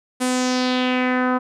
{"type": "tone with low-pass filter sweep", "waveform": "sawtooth", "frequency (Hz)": 252.9, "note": "B3", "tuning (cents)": 41, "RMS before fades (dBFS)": -20, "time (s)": [0.2, 1.39], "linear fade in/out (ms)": 20, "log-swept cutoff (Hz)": [10000, 1200], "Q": 2.7, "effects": []}